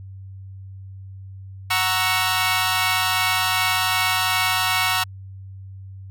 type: chord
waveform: 15% pulse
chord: F# dominant seventh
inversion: none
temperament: equal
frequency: 740 / 932.3 / 1108.7 / 1318.5 Hz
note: F#5 / A#5 / C#6 / E6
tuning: 0 / 0 / 0 / 0 cents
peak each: -18 dBFS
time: 1.7-5.04 s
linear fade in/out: 10 ms
effects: added 96 Hz sine -35 dBFS peak until 6.1 s